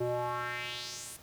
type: tone with band-pass filter sweep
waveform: square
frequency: 121.7 Hz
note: B2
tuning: 25 cents flat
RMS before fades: -36 dBFS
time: 0-1.17 s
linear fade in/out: 10 ms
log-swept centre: 430 to 11000 Hz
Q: 2.7
effects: pink hiss -55 dBFS RMS until 1.22 s + high-pass 60 Hz 12 dB/octave